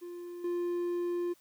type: tone with level steps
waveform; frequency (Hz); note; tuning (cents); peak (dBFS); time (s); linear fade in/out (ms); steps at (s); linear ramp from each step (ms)
triangle; 349.8; F4; +3; -38 / -28; 0.01-1.34; 20; 0.44; 5
effects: white hiss -65 dBFS RMS until 1.4 s